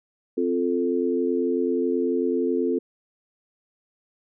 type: chord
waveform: sine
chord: F major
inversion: second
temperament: equal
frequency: 261.6 / 349.2 / 440 Hz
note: C4 / F4 / A4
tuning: 0 / 0 / 0 cents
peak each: -25 dBFS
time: 0.37-2.79 s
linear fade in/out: 10 ms
effects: none